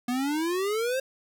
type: exponential sweep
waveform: square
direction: up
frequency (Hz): 240 to 539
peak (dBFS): -26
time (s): 0.08-1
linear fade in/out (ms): 5
effects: none